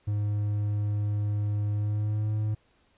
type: tone with pitch glide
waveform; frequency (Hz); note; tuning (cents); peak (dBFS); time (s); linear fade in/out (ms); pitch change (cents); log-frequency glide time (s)
triangle; 103.83 to 107; G#2 to A2; 0 to -48; -23; 0.07-2.55; 10; +52; 1.73-2.32
effects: pink hiss -66 dBFS RMS until 2.97 s + resampled to 8000 Hz